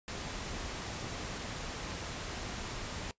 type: noise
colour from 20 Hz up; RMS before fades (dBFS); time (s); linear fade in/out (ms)
pink; -40; 0.08-3.11; 0
effects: noise-tail reverb RT60 0.1 s tail -19 dB re dry + resampled to 16000 Hz